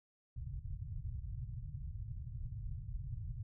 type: low-pass noise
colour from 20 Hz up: white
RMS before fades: -43 dBFS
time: 0.36-3.43 s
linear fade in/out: 5 ms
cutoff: 130 Hz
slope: 48 dB/octave
effects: none